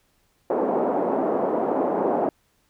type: band-pass noise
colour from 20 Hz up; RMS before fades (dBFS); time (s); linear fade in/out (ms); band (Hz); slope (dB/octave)
white; -23; 0.5-2.29; 2; 230 to 750; 24
effects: pink hiss -66 dBFS RMS until 2.69 s